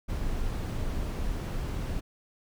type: noise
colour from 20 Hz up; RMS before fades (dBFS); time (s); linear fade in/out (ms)
brown; -31; 0.08-2.01; 20
effects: none